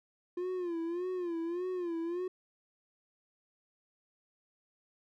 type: tone with vibrato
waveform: triangle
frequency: 349.2 Hz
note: F4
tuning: in tune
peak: -31 dBFS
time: 0.37-2.28 s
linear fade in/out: 5 ms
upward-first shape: sine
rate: 1.7 Hz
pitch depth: 100 cents each way
effects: none